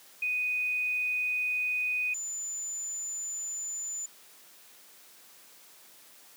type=tone pair in turn; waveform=sine; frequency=2489 / 7028 Hz; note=D#7 / A8; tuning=0 / -3 cents; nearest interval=octave + tritone; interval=1797 cents; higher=second; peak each=-27 / -33 dBFS; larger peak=first; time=0.22-2.14 / 2.14-4.06 s; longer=neither; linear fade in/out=5 ms; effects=white hiss -55 dBFS RMS until 6.36 s + high-pass 200 Hz 12 dB/octave